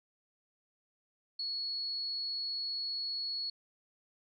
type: tone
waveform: sine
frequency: 4365 Hz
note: C#8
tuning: 28 cents flat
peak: -34 dBFS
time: 1.39-3.5 s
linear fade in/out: 5 ms
effects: none